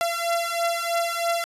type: beating tone pair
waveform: sawtooth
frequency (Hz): 679 / 682.1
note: F5 / F5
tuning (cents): -49 / -41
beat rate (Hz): 3.1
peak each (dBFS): -22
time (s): 0.01-1.44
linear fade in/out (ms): 0
effects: resampled to 32000 Hz